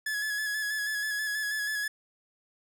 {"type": "tone with vibrato", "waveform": "45% pulse", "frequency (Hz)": 1701, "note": "G#6", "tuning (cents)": 41, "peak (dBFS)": -29, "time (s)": [0.06, 1.88], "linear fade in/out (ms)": 5, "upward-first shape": "square", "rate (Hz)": 6.2, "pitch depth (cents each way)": 28, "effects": []}